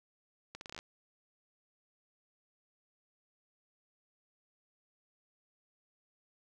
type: accelerating click train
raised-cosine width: 0.2 ms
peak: -27 dBFS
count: 9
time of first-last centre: 0.55-0.789 s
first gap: 61 ms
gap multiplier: 0.78
effects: none